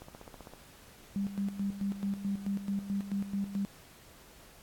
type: click train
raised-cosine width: 1 ms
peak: -33 dBFS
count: 9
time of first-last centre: 0.02-0.536 s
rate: 15.5 Hz
type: tone with tremolo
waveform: sine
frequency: 198.7 Hz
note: G3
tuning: 24 cents sharp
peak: -29 dBFS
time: 1.16-3.65 s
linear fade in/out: 0 ms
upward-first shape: square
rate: 4.6 Hz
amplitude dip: 70%
effects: pink hiss -56 dBFS RMS until 4.62 s + AAC 64 kbps